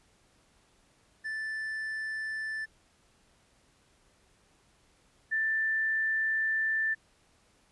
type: tone pair in turn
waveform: triangle / sine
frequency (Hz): 1760 / 1771.2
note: A6 / A6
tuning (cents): 0 / +11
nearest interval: unison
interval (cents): 11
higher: second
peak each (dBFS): -31 / -26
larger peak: second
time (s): 1.24-2.66 / 5.31-6.95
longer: second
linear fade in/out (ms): 20
effects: pink hiss -66 dBFS RMS until 7.71 s + resampled to 24000 Hz